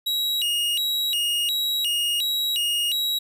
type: tone with vibrato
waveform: 45% pulse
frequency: 3323 Hz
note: G#7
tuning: in tune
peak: -21 dBFS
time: 0.06-3.19 s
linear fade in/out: 10 ms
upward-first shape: square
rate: 1.4 Hz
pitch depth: 260 cents each way
effects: none